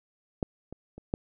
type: clicks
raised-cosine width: 2 ms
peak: -14 / -27 / -30 / -14 dBFS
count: 4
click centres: 0.428 / 0.726 / 0.98 / 1.139 s
effects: none